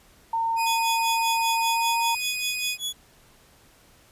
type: tone with pitch glide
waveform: sine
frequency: 911 to 923.7 Hz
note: A#5 to A#5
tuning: -40 to -16 cents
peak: -22 dBFS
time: 0.33-2.15 s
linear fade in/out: 5 ms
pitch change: +24 cents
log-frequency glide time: 1.61-1.92 s
type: tone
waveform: sawtooth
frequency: 2489 Hz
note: D#7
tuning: in tune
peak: -24 dBFS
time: 0.56-2.78 s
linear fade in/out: 50 ms
type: tone with tremolo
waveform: sawtooth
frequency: 3389 Hz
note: G#7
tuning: 34 cents sharp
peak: -23 dBFS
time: 0.66-2.93 s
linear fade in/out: 10 ms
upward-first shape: sine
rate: 5.1 Hz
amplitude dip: 100%
effects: pink hiss -56 dBFS RMS until 4.11 s + resampled to 32000 Hz